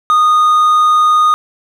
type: tone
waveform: triangle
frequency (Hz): 1233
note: D#6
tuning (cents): -16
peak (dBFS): -5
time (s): 0.1-1.34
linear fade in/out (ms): 0
effects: none